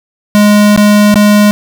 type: tone with dropouts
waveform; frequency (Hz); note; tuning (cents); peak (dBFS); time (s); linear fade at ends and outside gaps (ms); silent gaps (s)
square; 207.7; G#3; 0; -4; 0.35-1.51; 0; 0.762-0.776 / 1.142-1.157
effects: none